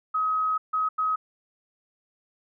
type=tone bursts at uneven times; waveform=sine; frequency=1269 Hz; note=D#6; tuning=34 cents sharp; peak=-22 dBFS; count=3; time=0.14-0.58 / 0.73-0.89 / 0.98-1.16 s; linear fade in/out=10 ms; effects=none